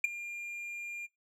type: tone with ADSR envelope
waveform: triangle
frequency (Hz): 2400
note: D7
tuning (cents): +37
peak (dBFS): -19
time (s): 0.04-1.07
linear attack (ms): 4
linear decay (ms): 14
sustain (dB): -18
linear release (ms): 21
effects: noise-tail reverb RT60 0.2 s tail -19 dB re dry